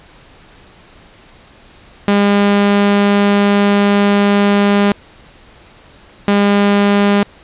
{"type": "tone pair in turn", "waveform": "sawtooth", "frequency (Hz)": [202.5, 202.5], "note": ["G#3", "G#3"], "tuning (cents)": [-43, -43], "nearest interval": "unison", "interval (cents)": 0, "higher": "neither", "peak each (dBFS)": -5, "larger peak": "neither", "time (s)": [[2.08, 4.92], [6.28, 7.23]], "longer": "first", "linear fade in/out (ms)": 0, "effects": ["pink hiss -43 dBFS RMS until 7.43 s", "resampled to 8000 Hz"]}